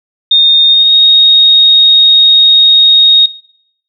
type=tone with pitch glide; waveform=sine; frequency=3673 to 3735 Hz; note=A#7 to A#7; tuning=-26 to +3 cents; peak=-3 dBFS; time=0.31-3.26 s; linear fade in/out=5 ms; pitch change=+29 cents; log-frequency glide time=0.67-0.91 s; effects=noise-tail reverb RT60 0.7 s tail -20 dB re dry